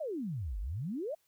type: exponential two-way sweep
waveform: sine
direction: down then up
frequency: 674 to 45 to 674 Hz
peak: -34 dBFS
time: 0-1.15 s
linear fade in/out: 10 ms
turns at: 0.59 s
effects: white hiss -74 dBFS RMS until 1.27 s